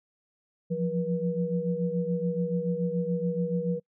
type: tone cluster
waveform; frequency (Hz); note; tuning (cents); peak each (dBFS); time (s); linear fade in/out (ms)
sine; 171.4 / 178.4 / 482.7; F3 / F3 / B4; -32 / +37 / -40; -30; 0.7-3.8; 20
effects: noise-tail reverb RT60 0.1 s tail -26 dB re dry